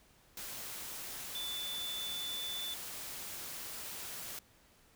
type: tone in noise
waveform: sine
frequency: 3500 Hz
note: A7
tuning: 10 cents flat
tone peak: -38 dBFS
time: 1.35-2.74 s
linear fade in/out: 2 ms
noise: white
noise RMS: -44 dBFS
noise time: 0.37-4.39 s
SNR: +3 dB
effects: pink hiss -65 dBFS RMS until 4.95 s